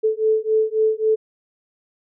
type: beating tone pair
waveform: sine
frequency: 435.2 / 438.9 Hz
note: A4 / A4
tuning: -19 / -4 cents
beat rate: 3.7 Hz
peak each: -19 / -19 dBFS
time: 0.03-1.16 s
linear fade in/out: 20 ms
effects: none